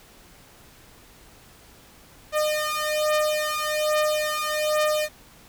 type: beating tone pair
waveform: sawtooth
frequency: 608 / 609.2 Hz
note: D#5 / D#5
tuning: -40 / -37 cents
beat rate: 1.2 Hz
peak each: -21 dBFS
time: 2.32-5.09 s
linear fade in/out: 50 ms
effects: pink hiss -51 dBFS RMS until 5.48 s